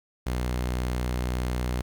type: tone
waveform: sawtooth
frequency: 61.74 Hz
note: B1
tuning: in tune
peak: -22 dBFS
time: 0.26-1.82 s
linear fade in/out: 10 ms
effects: 9-bit